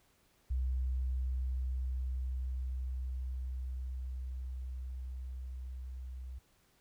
sine tone with level ramp, 63.8 Hz, C2, 43 cents flat, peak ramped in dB -30 to -41 dBFS, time 0.5-6.39 s, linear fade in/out 10 ms, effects pink hiss -70 dBFS RMS until 6.8 s

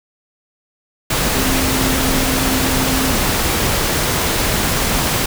sine tone in noise, 261.6 Hz, C4, in tune, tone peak -20 dBFS, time 1.35-3.15 s, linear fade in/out 5 ms, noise pink, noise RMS -17 dBFS, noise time 1.1-5.26 s, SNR -6 dB, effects none

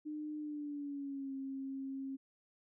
sine tone with pitch glide, 302.6 to 269.6 Hz, D#4 to C#4, -48 to -48 cents, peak -39 dBFS, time 0.05-2.17 s, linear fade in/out 20 ms, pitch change -200 cents, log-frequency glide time 0.38-1.34 s, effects none

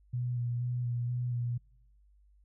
sine tone with vibrato, 121.7 Hz, B2, 25 cents flat, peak -30 dBFS, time 0.13-1.58 s, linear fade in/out 10 ms, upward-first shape square, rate 2.1 Hz, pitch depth 19 cents each way, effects noise-tail reverb RT60 0.8 s tail -26 dB re dry + added 50 Hz sine -60 dBFS peak until 2.44 s

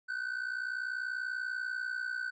triangle ring-modulated tone, 1508 Hz, F#6, 32 cents sharp, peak -29 dBFS, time 0.08-2.31 s, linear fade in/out 20 ms, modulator 30.1 Hz, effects resampled to 16000 Hz

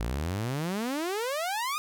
sawtooth exponential sweep, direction up, 52.4 to 1259 Hz, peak -25 dBFS, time 0-1.78 s, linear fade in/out 0 ms, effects none

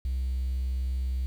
triangle tone, 64.1 Hz, C2, 35 cents flat, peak -23 dBFS, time 0.05-1.26 s, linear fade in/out 0 ms, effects tanh soft clip ceiling -23 dBFS + 9-bit

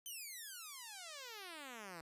5% pulse exponential sweep, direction down, 3129 to 158.2 Hz, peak -37 dBFS, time 0.06-2.01 s, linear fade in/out 0 ms, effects resampled to 32000 Hz

